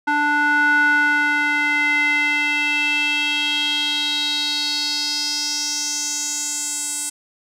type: tone with band-pass filter sweep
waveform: square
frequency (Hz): 294.2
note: D4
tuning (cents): +3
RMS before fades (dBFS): -20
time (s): 0.07-7.1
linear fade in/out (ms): 10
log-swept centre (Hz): 1200 to 8400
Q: 4.7
effects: none